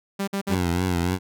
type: tone bursts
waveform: sawtooth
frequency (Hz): 197.4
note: G3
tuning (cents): +12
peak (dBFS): -20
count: 3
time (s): 0.19-0.554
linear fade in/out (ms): 10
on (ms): 86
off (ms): 53
type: tone with vibrato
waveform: 15% pulse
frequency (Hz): 89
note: F2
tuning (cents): +33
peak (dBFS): -15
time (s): 0.48-1.19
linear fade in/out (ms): 50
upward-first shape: triangle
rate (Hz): 3.4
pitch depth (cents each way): 92
effects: none